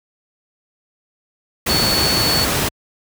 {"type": "tone in noise", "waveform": "sine", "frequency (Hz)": 4435, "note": "C#8", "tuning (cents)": 0, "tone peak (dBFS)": -17, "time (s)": [1.69, 2.45], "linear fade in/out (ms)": 10, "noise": "pink", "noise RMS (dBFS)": -18, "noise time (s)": [1.66, 2.69], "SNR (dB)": -2, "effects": ["high-pass 60 Hz 12 dB/octave"]}